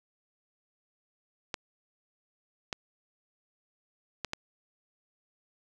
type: clicks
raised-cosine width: 0.2 ms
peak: -15 dBFS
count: 4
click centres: 1.542 / 2.728 / 4.247 / 4.334 s
effects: none